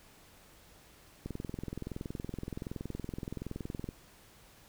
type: click train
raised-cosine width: 3 ms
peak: -25 dBFS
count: 57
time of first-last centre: 1.26-3.889 s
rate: 21.3 Hz
effects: pink hiss -59 dBFS RMS until 4.68 s